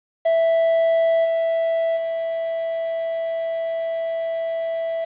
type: tone with level steps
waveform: triangle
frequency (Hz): 659.3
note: E5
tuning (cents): 0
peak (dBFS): -13 / -16 / -20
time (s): 0.25-5.05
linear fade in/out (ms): 10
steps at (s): 1.24 / 1.96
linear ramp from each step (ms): 20
effects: resampled to 8000 Hz + 8-bit